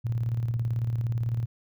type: tone with tremolo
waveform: sine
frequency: 116.54 Hz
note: A#2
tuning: in tune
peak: -23 dBFS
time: 0.04-1.46 s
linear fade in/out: 20 ms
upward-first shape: square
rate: 18 Hz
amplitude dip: 45%
effects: none